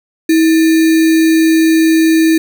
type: tone with sample-and-hold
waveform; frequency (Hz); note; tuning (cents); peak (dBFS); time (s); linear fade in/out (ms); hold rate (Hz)
sine; 322.4; E4; -38; -6; 0.29-2.38; 5; 2100
effects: none